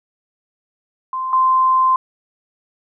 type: tone pair in turn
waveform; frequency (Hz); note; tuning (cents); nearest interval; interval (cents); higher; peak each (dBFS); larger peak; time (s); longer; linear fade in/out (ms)
sine; 1040 / 1040; C6 / C6; -11 / -11; unison; 0; neither; -20 / -11; second; 1.13-1.33 / 1.33-1.96; second; 2
effects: none